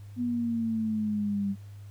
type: exponential sweep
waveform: sine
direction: down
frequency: 245.9 to 196 Hz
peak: -26 dBFS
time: 0.16-1.56 s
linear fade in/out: 50 ms
effects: added 101 Hz sine -42 dBFS peak until 1.9 s + pink hiss -62 dBFS RMS until 1.9 s